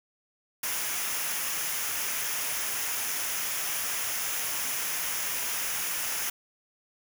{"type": "noise with comb filter", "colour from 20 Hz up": "white", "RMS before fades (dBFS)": -31, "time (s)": [0.63, 6.3], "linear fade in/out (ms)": 5, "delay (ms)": 0.24, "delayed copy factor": -0.55, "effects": []}